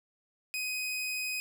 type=tone; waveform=sawtooth; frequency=2508 Hz; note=D#7; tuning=13 cents sharp; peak=-29 dBFS; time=0.54-1.4 s; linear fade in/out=0 ms; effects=none